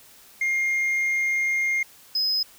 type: tone pair in turn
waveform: sine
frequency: 2123 / 5065 Hz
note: C7 / D#8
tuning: +25 / +30 cents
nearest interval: octave + minor third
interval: 1505 cents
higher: second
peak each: -18 dBFS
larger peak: neither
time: 0.41-1.83 / 2.15-2.43 s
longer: first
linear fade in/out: 5 ms
effects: tanh soft clip ceiling -20 dBFS + white hiss -51 dBFS RMS until 2.58 s